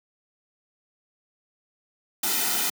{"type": "noise with comb filter", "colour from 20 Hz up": "white", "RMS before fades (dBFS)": -25, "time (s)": [2.23, 2.7], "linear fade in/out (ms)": 5, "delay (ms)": 1.8, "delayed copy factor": -0.75, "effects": ["high-pass 200 Hz 12 dB/octave"]}